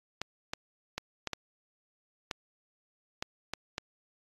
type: clicks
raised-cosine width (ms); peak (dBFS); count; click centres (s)
0.2; -16; 9; 0.216 / 0.535 / 0.98 / 1.273 / 1.333 / 2.312 / 3.225 / 3.536 / 3.781
effects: AAC 32 kbps